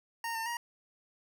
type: tone with pitch steps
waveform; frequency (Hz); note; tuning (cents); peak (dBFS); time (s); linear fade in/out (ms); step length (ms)
25% pulse; 923 / 902 / 946; A#5 / A5 / A#5; -17 / +43 / +25; -30; 0.24-0.57; 2; 110
effects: none